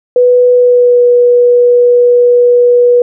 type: tone with pitch glide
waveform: sine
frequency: 493.9 to 486.5 Hz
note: B4 to B4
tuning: 0 to -26 cents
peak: -3 dBFS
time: 0.16-3.02 s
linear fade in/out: 2 ms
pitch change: -26 cents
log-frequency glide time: 0.52-1.04 s
effects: none

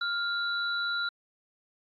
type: tone pair together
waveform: sine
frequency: 1400 / 3952 Hz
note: F6 / B7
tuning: +4 / 0 cents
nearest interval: octave + tritone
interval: 1796 cents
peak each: -29 / -33 dBFS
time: 0.01-1.09 s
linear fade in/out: 5 ms
effects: AAC 48 kbps

